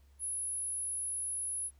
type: tone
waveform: sine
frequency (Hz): 10548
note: E9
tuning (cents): 0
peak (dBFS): -34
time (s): 0.19-1.71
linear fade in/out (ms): 50
effects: added 69 Hz sine -59 dBFS peak until 1.79 s + pink hiss -73 dBFS RMS until 1.79 s